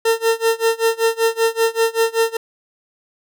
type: tone with tremolo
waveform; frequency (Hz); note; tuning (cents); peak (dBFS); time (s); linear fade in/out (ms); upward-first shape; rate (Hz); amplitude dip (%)
40% pulse; 454; A#4; -46; -11; 0.05-2.37; 5; sine; 5.2; 95
effects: none